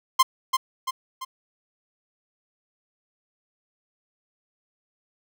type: tone with echo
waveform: 45% pulse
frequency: 1048 Hz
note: C6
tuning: 2 cents sharp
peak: -13 dBFS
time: 0.19-0.23 s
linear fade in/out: 10 ms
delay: 340 ms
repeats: 3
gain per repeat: -6 dB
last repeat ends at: 1.25 s
effects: none